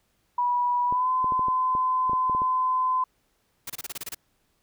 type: tone with pitch glide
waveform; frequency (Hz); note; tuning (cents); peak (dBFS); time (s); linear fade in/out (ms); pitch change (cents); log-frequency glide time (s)
sine; 976 to 1022.2; B5 to C6; -21 to -41; -21; 0.38-3.04; 5; +80; 0.86-1.09
type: clicks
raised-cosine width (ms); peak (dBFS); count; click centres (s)
2; -23; 11; 0.925 / 1.244 / 1.322 / 1.394 / 1.484 / 1.751 / 2.096 / 2.133 / 2.297 / 2.349 / 2.419
type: noise bursts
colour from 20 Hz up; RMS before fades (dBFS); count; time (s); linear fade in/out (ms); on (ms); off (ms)
white; -34; 9; 3.67-4.147; 5; 29; 27
effects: pink hiss -70 dBFS RMS until 4.62 s